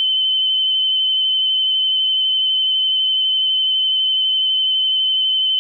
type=tone with vibrato; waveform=sine; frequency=3061 Hz; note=G7; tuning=42 cents flat; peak=-14 dBFS; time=0-5.59 s; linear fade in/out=0 ms; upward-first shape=sine; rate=12 Hz; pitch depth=15 cents each way; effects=none